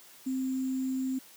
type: tone with sample-and-hold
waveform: sine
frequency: 261.6 Hz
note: C4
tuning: in tune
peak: -28 dBFS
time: 0.26-1.19 s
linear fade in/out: 10 ms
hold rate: 7350 Hz
effects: white hiss -54 dBFS RMS until 1.36 s + high-pass 150 Hz 12 dB/octave